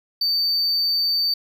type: tone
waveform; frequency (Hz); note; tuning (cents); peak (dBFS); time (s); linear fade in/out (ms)
triangle; 4585; D8; -42; -17; 0.21-1.34; 5
effects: none